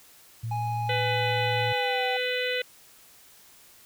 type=tone; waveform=sine; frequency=114.1 Hz; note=A#2; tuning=37 cents flat; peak=-29 dBFS; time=0.43-1.73 s; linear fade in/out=10 ms
type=tone with pitch glide; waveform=triangle; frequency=830.6 to 775 Hz; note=G#5 to G5; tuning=0 to -20 cents; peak=-27 dBFS; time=0.51-2.17 s; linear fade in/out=5 ms; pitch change=-120 cents; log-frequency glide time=1.72-2.03 s
type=harmonic tone; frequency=499.6 Hz; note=B4; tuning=20 cents sharp; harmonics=1 / 3 / 4 / 5 / 6 / 7 / 8; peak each=-29 / -35 / -32 / -34 / -35 / -38 / -39 dBFS; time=0.89-2.62 s; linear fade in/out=5 ms
effects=white hiss -54 dBFS RMS until 3.85 s